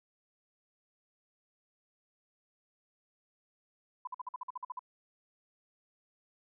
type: tone bursts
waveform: sine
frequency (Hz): 1002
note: B5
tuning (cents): +25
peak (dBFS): -36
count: 11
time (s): 4.05-4.793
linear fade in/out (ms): 5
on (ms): 23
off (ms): 49
effects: none